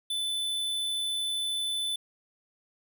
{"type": "tone", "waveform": "square", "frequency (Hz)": 3507, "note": "A7", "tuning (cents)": -6, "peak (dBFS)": -29, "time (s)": [0.1, 1.96], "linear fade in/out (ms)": 5, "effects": []}